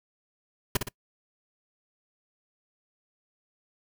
pink noise with echo, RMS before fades -22 dBFS, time 0.75-0.77 s, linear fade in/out 5 ms, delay 59 ms, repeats 2, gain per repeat -6 dB, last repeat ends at 0.888 s, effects noise-tail reverb RT60 0.1 s tail -24 dB re dry

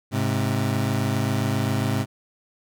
25% pulse tone pair together, 105.26 / 132.7 Hz, G#2 / C3, +24 / +25 cents, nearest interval major third, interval 401 cents, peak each -20 / -21 dBFS, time 0.11-2.06 s, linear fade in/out 50 ms, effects none

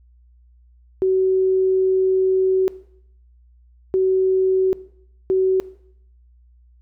sine tone bursts at uneven times, 377.3 Hz, F#4, 34 cents sharp, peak -14 dBFS, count 3, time 1.02-2.68 / 3.94-4.73 / 5.3-5.6 s, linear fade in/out 0 ms, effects noise-tail reverb RT60 0.7 s tail -19 dB re dry + added 60 Hz sine -49 dBFS peak until 6.81 s

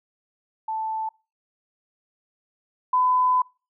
sine tone pair in turn, 880 / 1006.8 Hz, A5 / B5, 0 / +33 cents, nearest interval major second, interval 233 cents, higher second, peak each -25 / -17 dBFS, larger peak second, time 0.68-1.09 / 2.93-3.42 s, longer second, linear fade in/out 5 ms, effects noise-tail reverb RT60 0.3 s tail -24 dB re dry

